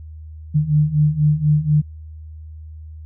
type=beating tone pair; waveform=sine; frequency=148 / 152.1 Hz; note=D3 / D#3; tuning=+14 / -39 cents; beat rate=4.1 Hz; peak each=-18 / -15 dBFS; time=0.54-1.82 s; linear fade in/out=20 ms; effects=added 78 Hz sine -33 dBFS peak until 3.05 s